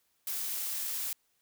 blue noise, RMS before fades -35 dBFS, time 0.27-1.13 s, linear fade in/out 2 ms, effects white hiss -74 dBFS RMS until 1.41 s

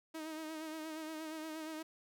sawtooth tone with vibrato, 315 Hz, D#4, 21 cents sharp, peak -38 dBFS, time 0.14-1.83 s, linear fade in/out 10 ms, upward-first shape sine, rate 8.5 Hz, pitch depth 40 cents each way, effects none

